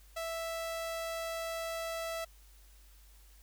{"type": "tone", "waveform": "sawtooth", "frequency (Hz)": 659.3, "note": "E5", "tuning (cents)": 0, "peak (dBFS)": -32, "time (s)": [0.16, 2.25], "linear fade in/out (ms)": 10, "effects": ["added 50 Hz sine -56 dBFS peak until 3.42 s", "white hiss -64 dBFS RMS until 3.42 s"]}